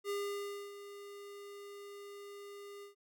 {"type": "tone with ADSR envelope", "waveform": "square", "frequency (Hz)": 404.3, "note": "G#4", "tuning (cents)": -46, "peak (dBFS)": -35, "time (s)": [0.04, 2.95], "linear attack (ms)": 56, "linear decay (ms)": 620, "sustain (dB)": -13, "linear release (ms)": 120, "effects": []}